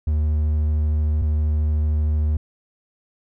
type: tone pair in turn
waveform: triangle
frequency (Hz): 76.1 / 76.1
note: D#2 / D#2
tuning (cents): -38 / -38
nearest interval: unison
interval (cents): 0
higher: neither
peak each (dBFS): -15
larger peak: neither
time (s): 0.07-1.22 / 1.22-2.37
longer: neither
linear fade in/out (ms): 5
effects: none